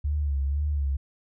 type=tone with vibrato; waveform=sine; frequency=71.4 Hz; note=D2; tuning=48 cents flat; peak=-23 dBFS; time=0.04-0.97 s; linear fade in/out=10 ms; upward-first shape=sine; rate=2 Hz; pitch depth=73 cents each way; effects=none